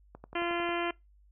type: click train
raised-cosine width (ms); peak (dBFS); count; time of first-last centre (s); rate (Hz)
1; -31; 7; 0.15-0.691; 11.1
type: harmonic tone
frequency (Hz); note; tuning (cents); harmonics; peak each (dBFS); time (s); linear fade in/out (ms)
344.2; F4; -25; 1 / 2 / 3 / 4 / 5 / 6 / 7 / 8 / 9; -33 / -36 / -38 / -39 / -40 / -41 / -41 / -42 / -43; 0.35-0.91; 5
effects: noise-tail reverb RT60 0.2 s tail -23 dB re dry + added 50 Hz sine -58 dBFS peak until 1.31 s